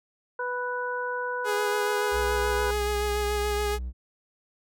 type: harmonic tone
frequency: 493.9 Hz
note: B4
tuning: in tune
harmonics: 1 / 2 / 3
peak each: -32 / -32 / -32 dBFS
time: 0.39-2.71 s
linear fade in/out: 5 ms
type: tone with vibrato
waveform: sawtooth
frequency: 415.3 Hz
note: G#4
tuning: in tune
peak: -22 dBFS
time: 1.44-3.79 s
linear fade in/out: 50 ms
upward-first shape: sine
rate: 7 Hz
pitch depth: 17 cents each way
type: tone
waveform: triangle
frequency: 61.74 Hz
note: B1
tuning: in tune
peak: -28 dBFS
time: 2.11-3.93 s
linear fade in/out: 50 ms
effects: none